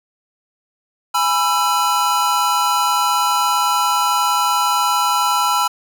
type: chord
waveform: square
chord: E major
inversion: first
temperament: equal with one note detuned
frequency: 830.6 / 987.8 / 1338.5 Hz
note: G#5 / B5 / E6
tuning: 0 / 0 / +26 cents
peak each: -22 / -19 / -19 dBFS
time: 1.14-5.68 s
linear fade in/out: 10 ms
effects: none